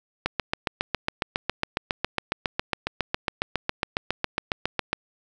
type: click train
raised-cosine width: 0.3 ms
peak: -7 dBFS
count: 35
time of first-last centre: 0.26-4.93 s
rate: 7.28 Hz
effects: none